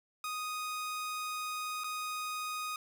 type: tone with dropouts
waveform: sawtooth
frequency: 1244.5 Hz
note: D#6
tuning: in tune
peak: -32 dBFS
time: 0.24-2.76 s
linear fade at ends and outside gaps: 2 ms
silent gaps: 1.837-1.842 s
effects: none